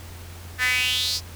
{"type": "tone with high-pass filter sweep", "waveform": "sawtooth", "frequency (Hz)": 251.7, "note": "B3", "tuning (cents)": 33, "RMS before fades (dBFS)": -23, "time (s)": [0.58, 1.21], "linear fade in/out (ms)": 50, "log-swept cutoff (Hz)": [1700, 5100], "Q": 5.2, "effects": ["added 86 Hz sine -38 dBFS peak until 1.35 s", "pink hiss -44 dBFS RMS until 1.35 s"]}